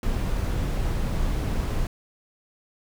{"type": "noise", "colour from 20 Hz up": "brown", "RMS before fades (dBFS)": -25, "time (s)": [0.03, 1.87], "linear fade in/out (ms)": 2, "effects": []}